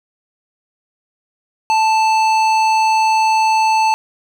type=tone with hard clipping; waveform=sine; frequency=880 Hz; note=A5; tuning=in tune; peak=-13 dBFS; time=1.7-3.94 s; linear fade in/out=0 ms; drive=13 dB; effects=none